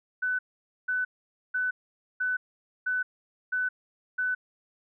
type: tone bursts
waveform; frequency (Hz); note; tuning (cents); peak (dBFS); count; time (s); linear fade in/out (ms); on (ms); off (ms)
sine; 1500; F#6; +23; -25; 7; 0.22-4.35; 10; 170; 490
effects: none